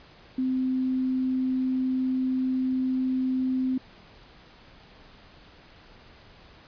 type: tone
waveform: sine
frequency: 258.6 Hz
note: C4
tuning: 20 cents flat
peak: -23 dBFS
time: 0.38-3.78 s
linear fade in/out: 5 ms
effects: pink hiss -52 dBFS RMS until 6.67 s + resampled to 11025 Hz